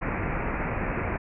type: low-pass noise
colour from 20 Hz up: pink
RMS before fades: -29 dBFS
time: 0.01-1.18 s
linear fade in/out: 20 ms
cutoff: 2500 Hz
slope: 96 dB/octave
effects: none